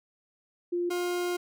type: tone pair in turn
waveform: sine / 40% pulse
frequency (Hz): 350 / 354.3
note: F4 / F4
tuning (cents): +4 / +25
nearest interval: unison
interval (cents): 21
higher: second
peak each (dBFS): -26 / -27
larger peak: first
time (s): 0.72-0.9 / 0.9-1.37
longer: second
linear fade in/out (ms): 10
effects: none